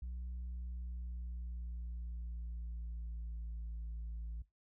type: tone with pitch glide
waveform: sine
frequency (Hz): 61.2 to 56.12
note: B1 to A1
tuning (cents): -15 to +35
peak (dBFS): -38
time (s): 0.02-4.42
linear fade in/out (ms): 5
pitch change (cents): -150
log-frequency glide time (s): 0.37-3.64
effects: noise-tail reverb RT60 0.2 s tail -20 dB re dry + tanh soft clip ceiling -39 dBFS